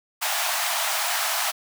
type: high-pass noise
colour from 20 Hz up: pink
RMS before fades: -25 dBFS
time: 0.21-1.52 s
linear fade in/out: 20 ms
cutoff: 640 Hz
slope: 96 dB/octave
effects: none